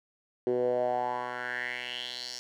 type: tone with band-pass filter sweep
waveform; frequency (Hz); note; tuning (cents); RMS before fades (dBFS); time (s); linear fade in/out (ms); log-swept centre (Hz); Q
10% pulse; 123.47; B2; 0; -32; 0.47-2.39; 0; 380 to 5400; 4.7
effects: none

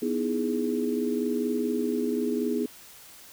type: chord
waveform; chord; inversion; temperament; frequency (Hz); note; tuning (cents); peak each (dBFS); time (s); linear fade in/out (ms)
sine; E major seventh; second; equal with one note detuned; 246.9 / 311.1 / 331.9 / 415.3; B3 / D#4 / E4 / G#4; 0 / 0 / +12 / 0; -28 / -32 / -34 / -29; 0.02-2.66; 5
effects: white hiss -49 dBFS RMS until 3.32 s

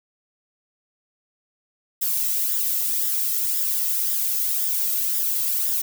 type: noise with flanger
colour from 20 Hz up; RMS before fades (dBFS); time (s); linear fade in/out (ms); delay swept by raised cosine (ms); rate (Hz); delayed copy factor
violet; -23; 2.01-5.82; 10; 0.57 to 1.57; 1.9; +0.55
effects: none

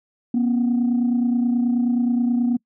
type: tone pair together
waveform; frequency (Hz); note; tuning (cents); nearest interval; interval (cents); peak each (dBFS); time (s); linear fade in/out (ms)
sine; 240 / 269.4; B3 / C#4; -49 / -49; major second; 200; -16 / -24; 0.34-2.57; 5
effects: noise-tail reverb RT60 0.1 s tail -26 dB re dry + tanh soft clip ceiling -13 dBFS

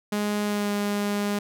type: tone with pitch glide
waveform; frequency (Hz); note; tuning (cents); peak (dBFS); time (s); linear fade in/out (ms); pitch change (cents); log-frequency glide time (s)
sawtooth; 207.7 to 204.6; G#3 to G#3; 0 to -26; -20; 0.12-1.39; 5; -26; 0.44-0.71
effects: none

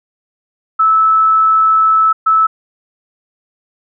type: tone bursts at uneven times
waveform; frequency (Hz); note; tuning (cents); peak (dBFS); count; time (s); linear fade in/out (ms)
sine; 1307; E6; -15; -7; 2; 0.79-2.13 / 2.26-2.47; 10
effects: none

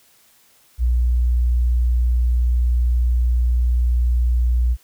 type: tone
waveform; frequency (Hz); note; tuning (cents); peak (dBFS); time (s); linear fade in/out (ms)
sine; 60.4; B1; -38; -14; 0.78-4.77; 50
effects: white hiss -55 dBFS RMS until 4.83 s

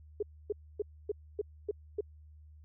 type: tone bursts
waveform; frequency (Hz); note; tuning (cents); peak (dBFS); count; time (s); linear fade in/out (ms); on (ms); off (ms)
sine; 415.3; G#4; 0; -29; 7; 0.2-2.009; 5; 27; 270
effects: added 76 Hz sine -52 dBFS peak until 2.64 s

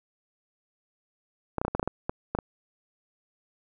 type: clicks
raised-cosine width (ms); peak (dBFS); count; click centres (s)
1; -13; 11; 1.583 / 1.615 / 1.65 / 1.681 / 1.75 / 1.796 / 1.829 / 1.876 / 2.095 / 2.35 / 2.388
effects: none

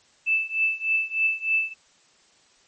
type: tone with tremolo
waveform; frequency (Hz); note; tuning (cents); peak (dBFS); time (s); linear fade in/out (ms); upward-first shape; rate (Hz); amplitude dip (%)
sine; 2637; E7; 0; -17; 0.26-1.74; 20; triangle; 3.3; 95
effects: white hiss -59 dBFS RMS until 2.67 s + MP3 32 kbps

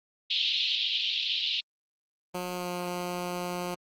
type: band-pass noise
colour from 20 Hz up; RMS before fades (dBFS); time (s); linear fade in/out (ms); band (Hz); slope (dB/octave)
white; -28; 0.3-1.61; 10; 2800 to 4000; 48
type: tone with pitch glide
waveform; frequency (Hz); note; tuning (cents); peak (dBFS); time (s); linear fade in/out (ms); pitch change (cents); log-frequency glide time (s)
10% pulse; 180 to 177.73; F#3 to F3; -47 to +31; -23; 2.34-3.75; 10; -22; 2.52-2.69
effects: Opus 24 kbps

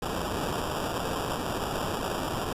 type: noise with sample-and-hold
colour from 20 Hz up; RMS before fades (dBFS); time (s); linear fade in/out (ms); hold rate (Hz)
white; -31; 0.02-2.53; 5; 2100
effects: resampled to 32000 Hz

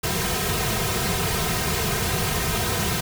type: noise with comb filter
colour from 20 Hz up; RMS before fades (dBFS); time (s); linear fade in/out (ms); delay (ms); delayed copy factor
pink; -24; 0.03-3.01; 10; 3.5; -1
effects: none

